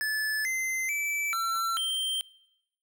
square tone with pitch steps, 1734 / 2068 / 2315 / 1348 / 3142 Hz, A6 / C7 / D7 / E6 / G7, -26 / -21 / -25 / +38 / +3 cents, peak -28 dBFS, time 0.01-2.21 s, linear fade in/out 0 ms, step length 440 ms, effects noise-tail reverb RT60 0.9 s tail -23 dB re dry

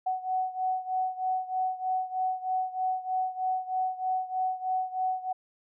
sine beating tone pair, 745 / 748.2 Hz, F#5 / F#5, +12 / +19 cents, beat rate 3.2 Hz, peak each -29 / -32 dBFS, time 0.06-5.33 s, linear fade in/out 10 ms, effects none

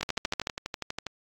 two click trains, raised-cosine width 0.2 ms, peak -10 / -15 dBFS, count 7 / 14, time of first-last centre 0.03-0.471 / 0.01-1.067 s, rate 13.6 / 12.3 Hz, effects AAC 64 kbps

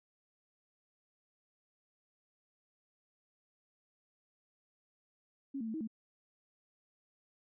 sine tone with pitch steps, 274.4 / 225.1 / 220.8 / 317.8 / 221.2 Hz, C#4 / A3 / A3 / D#4 / A3, -17 / +40 / +6 / +37 / +9 cents, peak -36 dBFS, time 5.54-5.875 s, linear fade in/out 10 ms, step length 67 ms, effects none

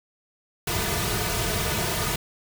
pink noise with comb filter, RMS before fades -26 dBFS, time 0.67-2.16 s, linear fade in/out 5 ms, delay 3.7 ms, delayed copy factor -0.85, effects none

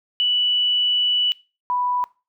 sine tone pair in turn, 2960 / 987.8 Hz, F#7 / B5, 0 / 0 cents, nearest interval octave + perfect fifth, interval 1900 cents, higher first, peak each -16 / -19 dBFS, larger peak first, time 0.2-1.32 / 1.7-2.04 s, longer first, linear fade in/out 0 ms, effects noise-tail reverb RT60 0.3 s tail -21 dB re dry

